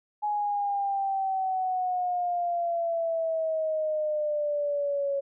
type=exponential sweep; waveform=sine; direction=down; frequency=840 to 554.4 Hz; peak=-25 dBFS; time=0.22-5.21 s; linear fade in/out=20 ms; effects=none